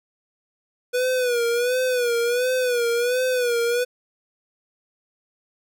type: tone with vibrato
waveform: square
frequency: 489.5 Hz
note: B4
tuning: 15 cents flat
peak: -20 dBFS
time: 0.93-3.85 s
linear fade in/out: 20 ms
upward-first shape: sine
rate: 1.4 Hz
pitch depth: 80 cents each way
effects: none